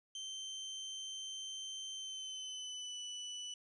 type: tone with pitch glide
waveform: 30% pulse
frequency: 3113 to 2974 Hz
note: G7 to F#7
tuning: -13 to +8 cents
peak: -40 dBFS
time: 0.15-3.54 s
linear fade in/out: 2 ms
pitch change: -79 cents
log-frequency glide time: 1.94-2.99 s
effects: resampled to 24000 Hz